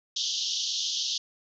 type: band-pass noise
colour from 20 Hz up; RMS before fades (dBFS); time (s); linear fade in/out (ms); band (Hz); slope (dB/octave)
pink; -30; 0.16-1.18; 5; 3000 to 6400; 96
effects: none